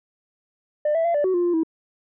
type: tone with pitch steps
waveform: sine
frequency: 599 / 658 / 682 / 585 / 374 / 351.2 / 348.8 / 323.3 Hz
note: D5 / E5 / F5 / D5 / F#4 / F4 / F4 / E4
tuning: +34 / -3 / -41 / -7 / +19 / +10 / -2 / -34 cents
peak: -16 dBFS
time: 0.85-1.634 s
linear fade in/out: 5 ms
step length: 98 ms
effects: tanh soft clip ceiling -16 dBFS